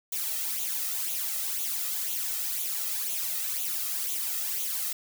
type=noise with flanger; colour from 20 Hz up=blue; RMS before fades=-31 dBFS; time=0.12-4.93 s; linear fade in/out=5 ms; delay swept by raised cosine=0.29 to 1.59 ms; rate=2 Hz; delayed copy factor=+0.65; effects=none